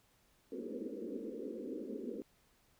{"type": "band-pass noise", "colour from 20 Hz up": "pink", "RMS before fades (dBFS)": -43, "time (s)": [0.52, 2.22], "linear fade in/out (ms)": 0, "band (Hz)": [210, 520], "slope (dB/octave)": 96, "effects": ["pink hiss -71 dBFS RMS until 2.79 s"]}